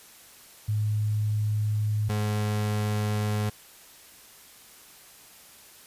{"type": "tone pair in turn", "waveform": ["sine", "35% pulse"], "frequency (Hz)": [106.2, 105.41], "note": ["G#2", "G#2"], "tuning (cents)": [39, 26], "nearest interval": "unison", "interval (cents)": 13, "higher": "first", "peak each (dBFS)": -23, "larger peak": "neither", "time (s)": [[0.68, 2.09], [2.09, 3.5]], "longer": "neither", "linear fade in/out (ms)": 10, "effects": ["white hiss -51 dBFS RMS until 5.86 s", "resampled to 32000 Hz"]}